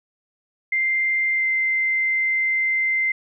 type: tone with pitch glide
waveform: sine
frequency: 2093 to 2080 Hz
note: C7 to C7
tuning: 0 to -11 cents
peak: -18 dBFS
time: 0.72-3.12 s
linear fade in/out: 5 ms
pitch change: -11 cents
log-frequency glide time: 1.35-1.44 s
effects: none